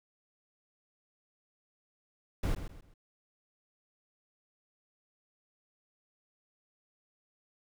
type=noise with echo; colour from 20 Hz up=brown; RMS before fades=-30 dBFS; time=2.43-2.55 s; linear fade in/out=5 ms; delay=130 ms; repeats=3; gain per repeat=-10 dB; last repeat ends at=2.94 s; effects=none